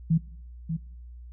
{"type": "tone with echo", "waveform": "sine", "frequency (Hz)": 162.5, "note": "E3", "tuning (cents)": -24, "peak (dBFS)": -18, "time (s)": [0.1, 0.18], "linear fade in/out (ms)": 10, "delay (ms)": 590, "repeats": 1, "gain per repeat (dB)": -8, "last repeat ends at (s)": 0.77, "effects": ["noise-tail reverb RT60 0.7 s tail -21 dB re dry", "added 60 Hz sine -41 dBFS peak until 1.32 s"]}